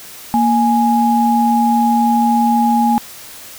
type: tone pair together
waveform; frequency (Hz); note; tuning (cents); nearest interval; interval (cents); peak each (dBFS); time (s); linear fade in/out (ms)
sine; 233.1 / 832.3; A#3 / G#5; 0 / +4; octave + minor seventh; 2204; -13; 0.34-2.98; 0
effects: white hiss -35 dBFS RMS until 3.58 s